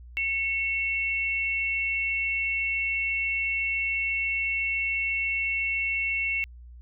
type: tone pair together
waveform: sine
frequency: 2206 / 2707 Hz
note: C#7 / E7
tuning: -9 / +45 cents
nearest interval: major third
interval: 354 cents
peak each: -27 / -28 dBFS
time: 0.17-6.44 s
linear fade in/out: 0 ms
effects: added 60 Hz sine -43 dBFS peak until 6.81 s